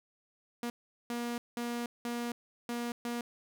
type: tone bursts at uneven times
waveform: sawtooth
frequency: 238.3 Hz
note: A#3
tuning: 38 cents sharp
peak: -30 dBFS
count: 6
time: 0.63-0.7 / 1.1-1.38 / 1.57-1.86 / 2.05-2.32 / 2.69-2.92 / 3.05-3.21 s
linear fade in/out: 2 ms
effects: none